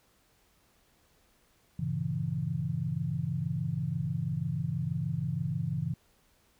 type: chord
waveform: sine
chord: G diminished seventh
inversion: none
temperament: equal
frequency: 98 / 116.54 / 138.59 / 164.81 Hz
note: G2 / Bb2 / Db3 / Fb3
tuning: 0 / 0 / 0 / 0 cents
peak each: -39 / -38 / -33 / -33 dBFS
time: 1.79-5.94 s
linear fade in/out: 5 ms
effects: pink hiss -67 dBFS RMS until 6.59 s